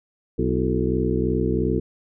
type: harmonic tone with a mistuned harmonic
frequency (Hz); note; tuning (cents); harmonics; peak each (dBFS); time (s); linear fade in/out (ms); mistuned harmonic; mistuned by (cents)
62.9; B1; +32; 1 / 2 / 3 / 4 / 5 / 6 / 7; -27 / -27 / -27 / -27 / -27 / -27 / -27; 0.38-1.8; 10; 5; +89
effects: none